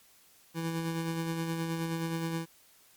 25% pulse tone with tremolo, 164.81 Hz, E3, in tune, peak -26 dBFS, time 0.54-2.46 s, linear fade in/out 50 ms, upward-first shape sine, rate 9.5 Hz, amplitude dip 35%, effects white hiss -61 dBFS RMS until 2.96 s + MP3 96 kbps

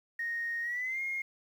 sine tone with pitch glide, 1862 to 2139 Hz, A#6 to C7, -2 to +38 cents, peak -31 dBFS, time 0.19-1.22 s, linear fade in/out 5 ms, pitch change +240 cents, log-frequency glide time 0.62-1.01 s, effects tanh soft clip ceiling -27 dBFS + 10-bit

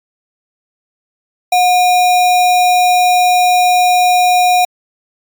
sine tone with sample-and-hold, 723 Hz, F#5, 40 cents flat, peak -7 dBFS, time 1.52-4.65 s, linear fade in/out 5 ms, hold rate 3150 Hz, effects AAC 64 kbps

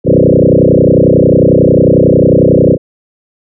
sine tone with frequency modulation, 329.6 Hz, E4, in tune, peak -3 dBFS, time 0.04-2.78 s, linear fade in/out 50 ms, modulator 31.1 Hz, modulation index 7.1, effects none

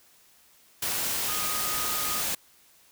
sine tone in noise, 1242 Hz, D#6, 3 cents flat, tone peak -35 dBFS, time 1.28-2.21 s, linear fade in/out 5 ms, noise white, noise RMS -29 dBFS, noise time 0.82-2.35 s, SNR -9 dB, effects white hiss -59 dBFS RMS until 2.91 s

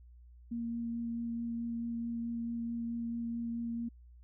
sine tone with vibrato, 233.1 Hz, A#3, in tune, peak -34 dBFS, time 0.51-3.89 s, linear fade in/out 10 ms, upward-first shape sine, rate 4.6 Hz, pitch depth 9 cents each way, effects added 60 Hz sine -53 dBFS peak until 4.23 s

